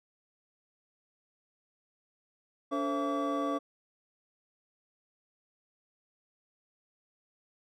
triangle tone cluster, 285.8 / 452.1 / 532 / 672 / 1146 Hz, D4 / A4 / C5 / E5 / D6, -47 / +47 / +29 / +33 / -43 cents, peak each -31 / -38 / -35 / -35 / -33 dBFS, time 2.71-3.59 s, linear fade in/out 20 ms, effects none

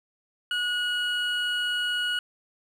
triangle tone pair together, 1455.5 / 2911 Hz, F#6 / F#7, -29 / -29 cents, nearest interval octave, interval 1200 cents, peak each -26 dBFS, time 0.51-2.19 s, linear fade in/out 2 ms, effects none

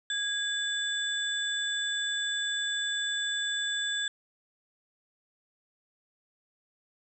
sine tone cluster, 1648 / 3492 / 7730 Hz, G#6 / A7 / B8, -14 / -14 / -38 cents, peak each -32 / -31 / -39 dBFS, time 0.1-4.08 s, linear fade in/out 2 ms, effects none

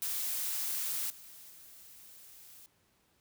blue noise with level steps, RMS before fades -35 / -52 / -54 dBFS, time 0.02-2.66 s, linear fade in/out 0 ms, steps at 1.1 / 1.5 s, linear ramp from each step 2 ms, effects pink hiss -71 dBFS RMS until 3.2 s + high-pass 60 Hz 12 dB/octave

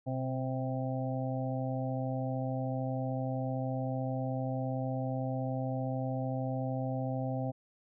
harmonic tone with a mistuned harmonic, 130.81 Hz, C3, in tune, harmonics 1 / 2 / 4 / 5 / 6, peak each -34 / -37 / -40 / -41 / -42 dBFS, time 0.06-7.52 s, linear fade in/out 20 ms, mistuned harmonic 1, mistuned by -34 cents, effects none

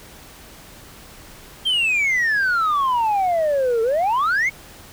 sine exponential two-way sweep, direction down then up, 3200 to 441.3 to 2255 Hz, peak -14 dBFS, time 1.65-4.5 s, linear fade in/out 20 ms, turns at 3.82 s, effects tanh soft clip ceiling -15 dBFS + pink hiss -43 dBFS RMS until 4.92 s

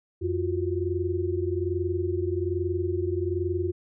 sine tone cluster, 90 / 346 / 367.2 Hz, F#2 / F4 / F#4, -47 / -16 / -13 cents, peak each -29 dBFS, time 0.21-3.72 s, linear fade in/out 20 ms, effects none

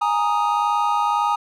triangle chord, Ab suspended second, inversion none, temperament equal, 830.6 / 932.3 / 1244.5 Hz, Ab5 / Bb5 / Eb6, 0 / 0 / 0 cents, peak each -20 dBFS, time 0.01-1.36 s, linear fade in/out 10 ms, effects none

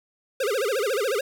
square tone with vibrato, 466.2 Hz, A#4, in tune, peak -23 dBFS, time 0.4-1.21 s, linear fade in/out 5 ms, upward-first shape sine, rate 14 Hz, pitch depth 280 cents each way, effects none

